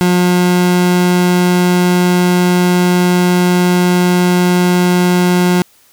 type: tone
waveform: 30% pulse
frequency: 178.9 Hz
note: F3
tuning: 42 cents sharp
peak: -6 dBFS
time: 0.01-5.62 s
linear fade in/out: 0 ms
effects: white hiss -49 dBFS RMS until 5.92 s